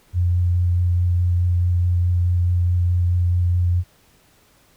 sine tone with vibrato, 88.3 Hz, F2, 20 cents sharp, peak -15 dBFS, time 0.13-3.84 s, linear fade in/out 50 ms, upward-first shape sine, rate 4.7 Hz, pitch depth 12 cents each way, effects pink hiss -56 dBFS RMS until 4.76 s

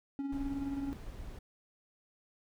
triangle tone with tremolo, 277.3 Hz, C#4, 1 cent sharp, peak -30 dBFS, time 0.19-0.93 s, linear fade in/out 0 ms, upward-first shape triangle, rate 19 Hz, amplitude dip 55%
brown noise, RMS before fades -44 dBFS, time 0.32-1.39 s, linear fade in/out 5 ms
effects none

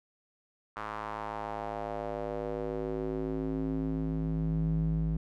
square tone with band-pass filter sweep, 53.6 Hz, A1, 45 cents flat, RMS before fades -33 dBFS, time 0.76-5.17 s, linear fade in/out 5 ms, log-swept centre 1200 to 130 Hz, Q 2.5, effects none

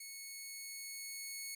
10% pulse tone with level ramp, 2203 Hz, C#7, 11 cents flat, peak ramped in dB -38 to -33 dBFS, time 0-1.55 s, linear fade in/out 5 ms, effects none

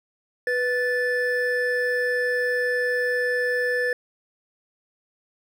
triangle tone pair together, 493.9 / 1749.9 Hz, B4 / A6, 0 / -10 cents, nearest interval octave + minor seventh, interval 2190 cents, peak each -22 dBFS, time 0.47-3.93 s, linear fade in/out 2 ms, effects none

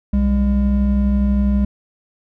triangle tone pair together, 63.48 / 202.7 Hz, B1 / G#3, +48 / -42 cents, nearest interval octave + minor sixth, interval 2010 cents, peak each -14 dBFS, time 0.13-1.65 s, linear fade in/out 5 ms, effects none

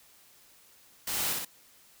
white noise with echo, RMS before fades -33 dBFS, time 1.07-1.33 s, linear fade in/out 5 ms, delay 60 ms, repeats 2, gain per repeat -2 dB, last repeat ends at 1.45 s, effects white hiss -59 dBFS RMS until 2 s

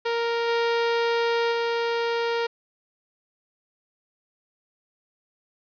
sawtooth tone with level steps, 466.2 Hz, A#4, in tune, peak -19 / -17 / -19 dBFS, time 0.05-2.47 s, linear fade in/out 10 ms, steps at 0.47 / 1.51 s, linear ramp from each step 20 ms, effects resampled to 11025 Hz + 8-bit

